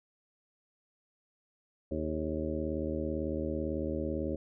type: harmonic tone with a mistuned harmonic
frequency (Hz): 78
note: D#2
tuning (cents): +5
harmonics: 1 / 2 / 3 / 4 / 5 / 6 / 7 / 8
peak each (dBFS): -38 / -43 / -38 / -37 / -39 / -47 / -38 / -49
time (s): 1.91-4.36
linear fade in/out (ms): 5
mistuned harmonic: 6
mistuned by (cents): -76
effects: none